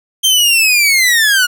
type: linear sweep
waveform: sawtooth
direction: down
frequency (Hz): 3174 to 1420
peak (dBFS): -5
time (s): 0.23-1.47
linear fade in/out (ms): 20
effects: none